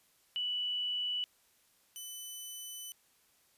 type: tone pair in turn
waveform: sine / 10% pulse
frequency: 2960 / 3000 Hz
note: F#7 / F#7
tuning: 0 / +23 cents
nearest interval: unison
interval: 23 cents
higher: second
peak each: -32 / -34 dBFS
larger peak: first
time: 0.36-1.24 / 1.96-2.92 s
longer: second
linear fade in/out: 0 ms
effects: white hiss -69 dBFS RMS until 3.57 s + resampled to 32000 Hz